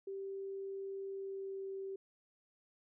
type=tone with pitch glide; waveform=sine; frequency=390.3 to 387.6 Hz; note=G4 to G4; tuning=-8 to -20 cents; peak=-40 dBFS; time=0.07-1.96 s; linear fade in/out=5 ms; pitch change=-12 cents; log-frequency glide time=1.07-1.69 s; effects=none